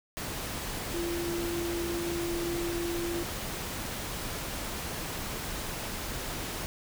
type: tone in noise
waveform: sine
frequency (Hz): 342.4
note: F4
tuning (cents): -34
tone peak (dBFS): -31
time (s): 0.94-3.23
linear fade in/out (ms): 0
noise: pink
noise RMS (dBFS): -36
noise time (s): 0.17-6.66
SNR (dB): +2
effects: none